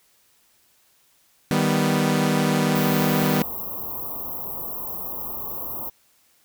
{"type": "chord", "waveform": "sawtooth", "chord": "Eb augmented", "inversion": "none", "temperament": "equal", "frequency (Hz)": [155.56, 196, 246.9], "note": ["Eb3", "G3", "B3"], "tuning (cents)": [0, 0, 0], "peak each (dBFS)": -19, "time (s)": [1.51, 3.42], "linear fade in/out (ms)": 0}
{"type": "band-stop noise", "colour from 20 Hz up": "white", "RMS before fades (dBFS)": -31, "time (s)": [2.75, 5.9], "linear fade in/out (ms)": 10, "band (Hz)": [1200, 12000], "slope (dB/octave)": 96}
{"effects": ["white hiss -61 dBFS RMS until 6.44 s"]}